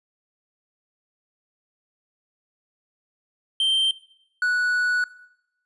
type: tone pair in turn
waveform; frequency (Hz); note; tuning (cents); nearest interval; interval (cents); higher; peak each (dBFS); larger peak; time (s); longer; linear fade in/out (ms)
triangle; 3136 / 1474; G7 / F#6; 0 / -7; octave + minor second; 1307; first; -17; neither; 3.6-3.91 / 4.42-5.04; second; 2
effects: noise-tail reverb RT60 0.8 s tail -18 dB re dry + resampled to 24000 Hz